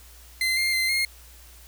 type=tone with pitch steps; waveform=30% pulse; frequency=2066 / 2112 / 2073 / 2135 Hz; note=C7 / C7 / C7 / C7; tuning=-22 / +16 / -17 / +34 cents; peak=-19 dBFS; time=0.41-1.05 s; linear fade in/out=2 ms; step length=160 ms; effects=added 60 Hz sine -48 dBFS peak until 1.67 s + white hiss -51 dBFS RMS until 1.67 s